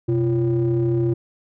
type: ring-modulated tone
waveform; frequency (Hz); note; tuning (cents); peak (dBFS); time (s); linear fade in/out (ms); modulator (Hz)
triangle; 109; A2; -16; -12; 0.08-1.14; 10; 235
effects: none